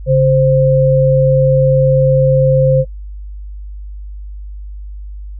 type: tone pair together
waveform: sine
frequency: 138.59 / 523.2 Hz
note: C#3 / C5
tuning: 0 / 0 cents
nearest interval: octave + major seventh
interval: 2300 cents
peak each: -10 dBFS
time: 0.06-2.85 s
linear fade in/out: 50 ms
effects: noise-tail reverb RT60 0.1 s tail -21 dB re dry + added 50 Hz sine -25 dBFS peak until 5.39 s